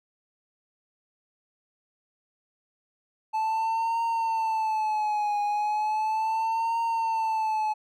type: tone with vibrato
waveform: triangle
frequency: 872 Hz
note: A5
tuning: 16 cents flat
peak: -22 dBFS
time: 3.33-7.74 s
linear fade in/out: 20 ms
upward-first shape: triangle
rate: 0.36 Hz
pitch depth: 98 cents each way
effects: none